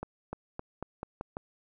accelerating click train, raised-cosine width 1 ms, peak -22 dBFS, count 7, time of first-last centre 0.03-1.369 s, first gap 300 ms, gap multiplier 0.88, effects none

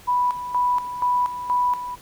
sine tone with tremolo, 986 Hz, B5, 3 cents flat, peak -17 dBFS, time 0.07-1.96 s, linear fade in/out 20 ms, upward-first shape square, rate 2.1 Hz, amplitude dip 70%, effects pink hiss -47 dBFS RMS until 2.01 s

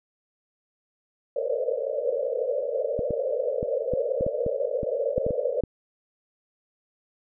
pink band-pass noise, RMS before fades -27 dBFS, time 1.36-5.61 s, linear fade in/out 5 ms, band 460 to 600 Hz, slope 96 dB/octave
clicks, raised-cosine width 3 ms, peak -17 dBFS, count 12, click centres 2.992 / 3.107 / 3.629 / 3.936 / 4.209 / 4.265 / 4.464 / 4.832 / 5.18 / 5.265 / 5.307 / 5.637 s
effects none

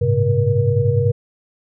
sine tone cluster, 100.4 / 110.7 / 134.4 / 477 Hz, G2 / A2 / C3 / A#4, +42 / +11 / +47 / +40 cents, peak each -19 dBFS, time 0.01-1.12 s, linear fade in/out 10 ms, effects none

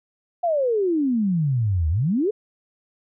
sine exponential two-way sweep, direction down then up, 721 to 75 to 455.5 Hz, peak -18 dBFS, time 0.43-2.31 s, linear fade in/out 10 ms, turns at 1.89 s, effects none

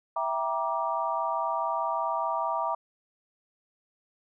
sine chord, E half-diminished seventh, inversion none, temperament equal with one note detuned, 659.3 / 784 / 948.1 / 1174.7 Hz, E5 / G5 / Bb5 / D6, 0 / 0 / +29 / 0 cents, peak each -32 / -34 / -30 / -32 dBFS, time 0.16-2.75 s, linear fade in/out 5 ms, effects none

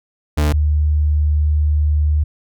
40% pulse / sine tone pair in turn, 74.8 / 75.13 Hz, D2 / D2, +32 / +40 cents, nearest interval unison, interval 8 cents, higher second, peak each -12 dBFS, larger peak neither, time 0.37-0.53 / 0.53-2.24 s, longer second, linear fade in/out 10 ms, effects none

